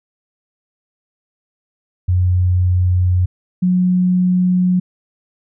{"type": "tone pair in turn", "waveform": "sine", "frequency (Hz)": [90.5, 181.63], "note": ["F#2", "F#3"], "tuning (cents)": [-38, -32], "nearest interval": "octave", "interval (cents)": 1206, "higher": "second", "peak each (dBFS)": -11, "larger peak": "neither", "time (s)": [[2.08, 3.26], [3.62, 4.8]], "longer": "neither", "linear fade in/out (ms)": 10, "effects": []}